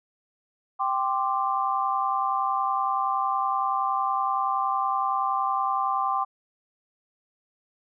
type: chord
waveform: sine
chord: G suspended fourth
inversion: none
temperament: just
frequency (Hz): 784 / 1045.3 / 1176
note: G5 / C6 / D6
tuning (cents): 0 / -2 / +2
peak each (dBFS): -27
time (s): 0.79-6.25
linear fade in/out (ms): 20
effects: none